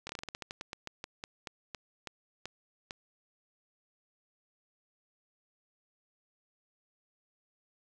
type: slowing click train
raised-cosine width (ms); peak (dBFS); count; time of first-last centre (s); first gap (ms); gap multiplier
0.2; -22; 20; 0.07-2.909; 23; 1.18
effects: none